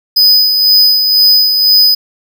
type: tone with tremolo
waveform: square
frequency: 4999 Hz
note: D#8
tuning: 7 cents sharp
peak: -4 dBFS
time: 0.16-1.95 s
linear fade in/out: 10 ms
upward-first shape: sine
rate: 2 Hz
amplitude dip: 45%
effects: none